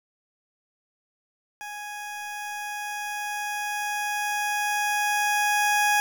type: tone with level ramp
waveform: 20% pulse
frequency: 830.6 Hz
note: G#5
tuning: in tune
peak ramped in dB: -30 to -14 dBFS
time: 1.61-6 s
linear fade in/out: 0 ms
effects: 9-bit